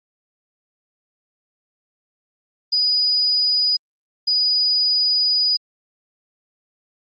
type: tone bursts at uneven times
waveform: sine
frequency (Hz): 4940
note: D#8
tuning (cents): -13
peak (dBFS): -15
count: 2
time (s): 2.72-3.77 / 4.27-5.57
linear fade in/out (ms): 10
effects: Opus 24 kbps